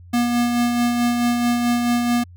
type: tone with tremolo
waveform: square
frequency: 240 Hz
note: B3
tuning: 49 cents flat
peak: -16 dBFS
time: 0.13-2.24 s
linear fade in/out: 10 ms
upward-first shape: sine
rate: 4.6 Hz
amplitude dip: 35%
effects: added 88 Hz sine -40 dBFS peak until 2.36 s